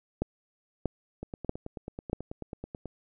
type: two click trains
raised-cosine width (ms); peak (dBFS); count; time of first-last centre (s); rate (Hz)
2; -14 / -24; 4 / 16; 0.22-2.131 / 1.23-2.857; 1.57 / 9.22
effects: none